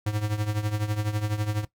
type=tone with tremolo; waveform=square; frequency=105.5 Hz; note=G#2; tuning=28 cents sharp; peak=-23 dBFS; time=0.06-1.65 s; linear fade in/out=5 ms; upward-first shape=triangle; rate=12 Hz; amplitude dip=80%; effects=noise-tail reverb RT60 0.1 s tail -17 dB re dry